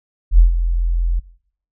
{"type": "tone with ADSR envelope", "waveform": "sine", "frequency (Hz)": 42.64, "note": "F1", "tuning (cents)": -41, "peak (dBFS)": -3, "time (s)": [0.31, 1.2], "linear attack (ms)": 77, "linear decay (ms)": 120, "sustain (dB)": -11, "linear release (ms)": 14, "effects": ["noise-tail reverb RT60 0.6 s tail -19 dB re dry"]}